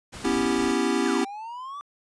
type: noise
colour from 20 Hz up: pink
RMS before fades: -39 dBFS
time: 0.12-0.73 s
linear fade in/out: 20 ms
type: chord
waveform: square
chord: C# half-diminished seventh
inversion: third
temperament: equal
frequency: 246.9 / 277.2 / 329.6 / 392 Hz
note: B3 / C#4 / E4 / G4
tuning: 0 / 0 / 0 / 0 cents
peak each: -28 dBFS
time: 0.24-1.25 s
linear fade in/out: 10 ms
type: exponential two-way sweep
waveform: triangle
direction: down then up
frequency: 1768 to 759 to 1181 Hz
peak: -32 dBFS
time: 1.06-1.81 s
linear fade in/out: 0 ms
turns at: 1.22 s
effects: resampled to 22050 Hz